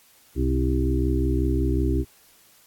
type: harmonic tone with a mistuned harmonic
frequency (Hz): 65.41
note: C2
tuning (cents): 0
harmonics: 1 / 2 / 4 / 5 / 6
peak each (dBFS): -22 / -28 / -28 / -27 / -30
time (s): 0.35-2.05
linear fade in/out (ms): 50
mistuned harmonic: 2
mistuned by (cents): -37
effects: white hiss -56 dBFS RMS until 2.66 s + AAC 64 kbps